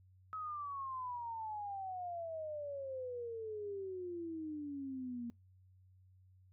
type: exponential sweep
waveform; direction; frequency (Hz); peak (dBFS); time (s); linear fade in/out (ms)
sine; down; 1287 to 233.1; -40; 0.33-5.3; 0
effects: noise-tail reverb RT60 0.2 s tail -23 dB re dry + added 93 Hz sine -62 dBFS peak until 6.52 s